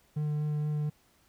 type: tone with vibrato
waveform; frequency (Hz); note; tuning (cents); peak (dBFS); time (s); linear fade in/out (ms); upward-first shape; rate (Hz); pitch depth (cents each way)
triangle; 150; D3; +37; -26; 0.16-0.9; 10; sine; 4.3; 10
effects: pink hiss -66 dBFS RMS until 1.28 s